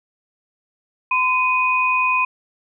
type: tone pair together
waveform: sine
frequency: 1020.1 / 2490 Hz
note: C6 / D#7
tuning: -44 / +1 cents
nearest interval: octave + minor third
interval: 1545 cents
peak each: -18 dBFS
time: 1.11-2.25 s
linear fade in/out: 5 ms
effects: none